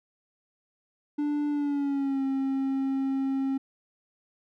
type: tone with pitch glide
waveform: triangle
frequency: 293.7 to 269.3 Hz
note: D4 to C#4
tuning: 0 to -50 cents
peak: -23 dBFS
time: 1.18-3.58 s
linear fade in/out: 10 ms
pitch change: -150 cents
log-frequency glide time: 1.49-2.23 s
effects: none